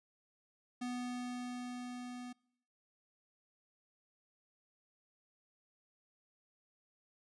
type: tone with level ramp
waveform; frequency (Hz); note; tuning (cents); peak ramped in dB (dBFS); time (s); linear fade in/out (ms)
square; 246.9; B3; 0; -38 to -45; 0.81-2.33; 10
effects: noise-tail reverb RT60 0.7 s tail -26 dB re dry + resampled to 22050 Hz